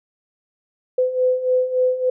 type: beating tone pair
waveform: sine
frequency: 505 / 508.5 Hz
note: B4 / C5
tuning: +39 / -50 cents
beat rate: 3.5 Hz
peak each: -22 / -17 dBFS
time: 0.98-2.1 s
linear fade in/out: 5 ms
effects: none